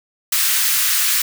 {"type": "high-pass noise", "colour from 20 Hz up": "white", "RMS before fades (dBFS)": -17, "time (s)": [0.32, 1.22], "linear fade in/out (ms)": 5, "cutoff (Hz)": 1300, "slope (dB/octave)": 24, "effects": []}